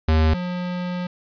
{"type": "tone pair in turn", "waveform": "square", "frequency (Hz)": [79, 179], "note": ["D#2", "F3"], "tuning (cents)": [27, 43], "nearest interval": "octave + major second", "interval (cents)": 1416, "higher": "second", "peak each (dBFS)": [-15, -25], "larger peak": "first", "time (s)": [[0.08, 0.34], [0.34, 1.07]], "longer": "second", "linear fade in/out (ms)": 5, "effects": ["resampled to 11025 Hz", "8-bit"]}